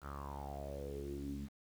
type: tone with low-pass filter sweep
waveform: sawtooth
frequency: 70.5 Hz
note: C#2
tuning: 30 cents sharp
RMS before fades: -44 dBFS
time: 0.01-1.49 s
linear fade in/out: 50 ms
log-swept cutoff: 1400 to 220 Hz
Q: 8.2
effects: 10-bit